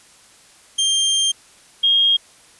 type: tone pair in turn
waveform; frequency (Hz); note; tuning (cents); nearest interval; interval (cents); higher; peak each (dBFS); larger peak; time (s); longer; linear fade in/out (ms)
sawtooth / sine; 3181 / 3246; G7 / G#7; +25 / -40; unison; 35; second; -12 / -12; neither; 0.78-1.32 / 1.83-2.17; first; 10
effects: white hiss -49 dBFS RMS until 2.59 s + resampled to 24000 Hz